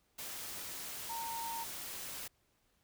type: tone in noise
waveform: sine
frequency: 919 Hz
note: A#5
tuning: 25 cents flat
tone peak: -39 dBFS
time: 1.09-1.64 s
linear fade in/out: 10 ms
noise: white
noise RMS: -44 dBFS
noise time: 0.18-2.28 s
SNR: +2 dB
effects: pink hiss -75 dBFS RMS until 2.83 s